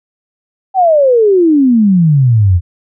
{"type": "exponential sweep", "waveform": "sine", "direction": "down", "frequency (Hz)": [784, 83.3], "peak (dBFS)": -5, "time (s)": [0.74, 2.61], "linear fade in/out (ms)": 50, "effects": []}